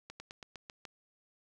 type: slowing click train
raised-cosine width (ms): 0.2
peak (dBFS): -28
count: 7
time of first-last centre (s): 0.1-0.852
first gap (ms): 100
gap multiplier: 1.09
effects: none